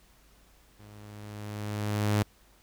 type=tone with level ramp; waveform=sawtooth; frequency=104.6 Hz; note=G#2; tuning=13 cents sharp; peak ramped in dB=-46 to -18 dBFS; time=0.79-2.23 s; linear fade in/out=10 ms; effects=added 50 Hz sine -61 dBFS peak until 2.62 s + pink hiss -62 dBFS RMS until 2.62 s

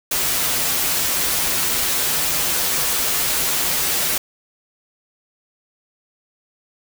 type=noise with comb filter; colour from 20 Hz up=white; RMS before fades=-20 dBFS; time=0.11-4.18 s; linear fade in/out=5 ms; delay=9.3 ms; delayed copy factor=-0.55; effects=none

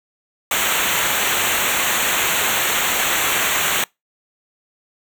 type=noise with comb filter; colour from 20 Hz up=pink; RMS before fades=-19 dBFS; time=0.51-3.84 s; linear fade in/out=2 ms; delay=0.2 ms; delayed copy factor=-0.95; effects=noise-tail reverb RT60 0.2 s tail -26 dB re dry

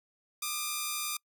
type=tone pair together; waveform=5% pulse; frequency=1194.9 / 1266 Hz; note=D6 / D#6; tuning=+30 / +30 cents; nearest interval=minor second; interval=100 cents; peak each=-21 / -29 dBFS; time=0.42-1.17 s; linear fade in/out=5 ms; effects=noise-tail reverb RT60 0.1 s tail -26 dB re dry

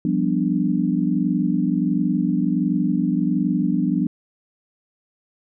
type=chord; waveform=sine; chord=G dominant seventh; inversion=third; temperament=equal; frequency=174.61 / 196 / 246.9 / 293.7 Hz; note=F3 / G3 / B3 / D4; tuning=0 / 0 / 0 / 0 cents; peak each=-23 dBFS; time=0.05-4.07 s; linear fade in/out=2 ms; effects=none

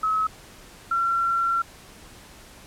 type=tone pair in turn; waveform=sine; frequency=1286 / 1362.5 Hz; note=E6 / F6; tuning=-43 / -43 cents; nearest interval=minor second; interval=100 cents; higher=second; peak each=-20 dBFS; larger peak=neither; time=0.03-0.27 / 0.91-1.62 s; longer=second; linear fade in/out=5 ms; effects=pink hiss -47 dBFS RMS until 2.66 s + low-pass 12000 Hz 12 dB/octave

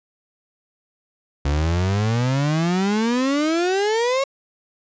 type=exponential sweep; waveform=35% pulse; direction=up; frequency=69.3 to 554.4 Hz; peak=-16 dBFS; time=1.45-4.24 s; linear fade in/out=5 ms; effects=resampled to 16000 Hz

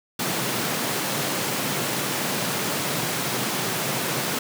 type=high-pass noise; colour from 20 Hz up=pink; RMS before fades=-26 dBFS; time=0.19-4.39 s; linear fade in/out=5 ms; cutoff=120 Hz; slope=48 dB/octave; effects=none

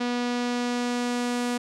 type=tone with low-pass filter sweep; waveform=sawtooth; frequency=243.3 Hz; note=B3; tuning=26 cents flat; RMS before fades=-27 dBFS; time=0-1.58 s; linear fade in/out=10 ms; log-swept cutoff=4800 to 9300 Hz; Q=1.1; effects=none

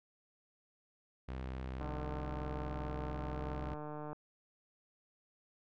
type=tone; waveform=sawtooth; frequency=64.6 Hz; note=C2; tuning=21 cents flat; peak=-36 dBFS; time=1.28-3.75 s; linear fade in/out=10 ms
type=click train; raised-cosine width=1 ms; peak=-31 dBFS; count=349; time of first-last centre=1.81-4.13 s; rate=150 Hz
effects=low-pass 3000 Hz 12 dB/octave

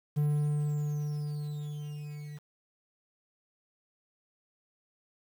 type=tone with level ramp; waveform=triangle; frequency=148.1 Hz; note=D3; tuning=15 cents sharp; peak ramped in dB=-22 to -38 dBFS; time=0.16-2.39 s; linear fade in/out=20 ms; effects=9-bit

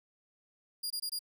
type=tone bursts; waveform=sawtooth; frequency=4831 Hz; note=D8; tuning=48 cents sharp; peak=-31 dBFS; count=4; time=0.83-1.192 s; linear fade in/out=10 ms; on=74 ms; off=22 ms; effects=none

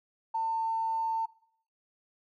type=tone with tanh clipping; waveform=triangle; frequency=899 Hz; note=A5; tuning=37 cents sharp; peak=-27 dBFS; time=0.34-1.26 s; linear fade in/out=10 ms; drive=3 dB; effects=noise-tail reverb RT60 0.6 s tail -20 dB re dry

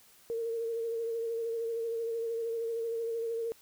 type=tone with vibrato; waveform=sine; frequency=459 Hz; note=A#4; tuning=27 cents flat; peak=-31 dBFS; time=0.3-3.52 s; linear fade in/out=0 ms; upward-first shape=sine; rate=13 Hz; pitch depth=29 cents each way; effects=white hiss -60 dBFS RMS until 3.61 s

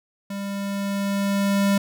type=tone with level ramp; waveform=square; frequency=199 Hz; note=G3; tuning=26 cents sharp; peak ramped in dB=-29 to -17 dBFS; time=0.3-1.78 s; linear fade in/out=5 ms; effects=none

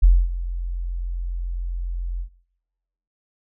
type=tone with ADSR envelope; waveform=sine; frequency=43.65 Hz; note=F1; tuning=in tune; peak=-7 dBFS; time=0.02-2.29 s; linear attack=18 ms; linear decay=240 ms; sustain=-17 dB; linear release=86 ms; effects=noise-tail reverb RT60 1.0 s tail -24 dB re dry

